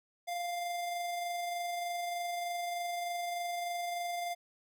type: tone with amplitude modulation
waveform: square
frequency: 698.5 Hz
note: F5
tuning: in tune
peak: -34 dBFS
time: 0.27-4.35 s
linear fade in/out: 20 ms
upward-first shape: sine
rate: 23.3 Hz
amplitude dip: 25%
effects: none